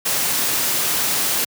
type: noise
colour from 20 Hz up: white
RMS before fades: -20 dBFS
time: 0.05-1.45 s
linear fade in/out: 10 ms
effects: high-pass 100 Hz 12 dB/octave